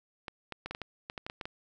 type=clicks; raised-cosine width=0.3 ms; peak=-22 dBFS; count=12; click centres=0.282 / 0.523 / 0.66 / 0.71 / 0.749 / 0.817 / 1.099 / 1.178 / 1.265 / 1.299 / 1.412 / 1.455 s; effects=none